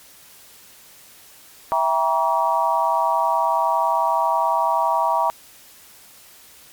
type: chord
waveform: sine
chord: E diminished seventh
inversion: none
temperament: just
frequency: 659.3 / 791.1 / 949.3 / 1139.2 Hz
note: E5 / G5 / Bb5 / Db6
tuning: 0 / +16 / +31 / +47 cents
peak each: -23 / -24 / -19 / -24 dBFS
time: 1.72-5.3 s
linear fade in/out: 0 ms
effects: white hiss -47 dBFS RMS until 6.72 s + MP3 96 kbps